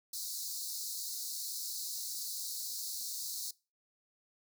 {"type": "high-pass noise", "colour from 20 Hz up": "pink", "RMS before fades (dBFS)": -40, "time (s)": [0.13, 3.51], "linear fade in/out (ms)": 5, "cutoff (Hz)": 4000, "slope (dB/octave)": 96, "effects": ["noise-tail reverb RT60 0.3 s tail -22 dB re dry"]}